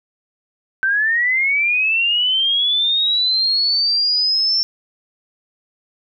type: linear sweep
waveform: sine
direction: up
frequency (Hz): 1532 to 5410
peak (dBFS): -14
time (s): 0.83-4.63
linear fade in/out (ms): 0
effects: none